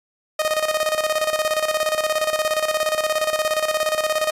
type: tone with tremolo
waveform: sawtooth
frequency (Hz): 620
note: D#5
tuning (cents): -6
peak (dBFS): -13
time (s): 0.39-4.31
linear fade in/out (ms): 5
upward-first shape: square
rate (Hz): 17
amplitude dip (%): 65
effects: resampled to 32000 Hz